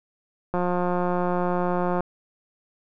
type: click train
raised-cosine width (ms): 1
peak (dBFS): -12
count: 262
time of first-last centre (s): 0.54-2.006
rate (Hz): 178
effects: none